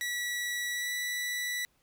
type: tone with pitch glide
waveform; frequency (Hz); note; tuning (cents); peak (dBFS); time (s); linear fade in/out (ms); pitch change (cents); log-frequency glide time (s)
sawtooth; 1943 to 1962.2; B6 to B6; -29 to -12; -28; 0.01-1.65; 0; +17; 0.72-0.93
effects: pink hiss -71 dBFS RMS until 1.82 s